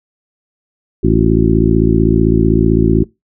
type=harmonic tone with a mistuned harmonic; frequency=55.7 Hz; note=A1; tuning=22 cents sharp; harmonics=1 / 2 / 3 / 4 / 5 / 6 / 7; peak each=-16 / -16 / -16 / -16 / -16 / -16 / -16 dBFS; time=1.03-3.04 s; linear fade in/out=10 ms; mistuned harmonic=7; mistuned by=-81 cents; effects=noise-tail reverb RT60 0.2 s tail -22 dB re dry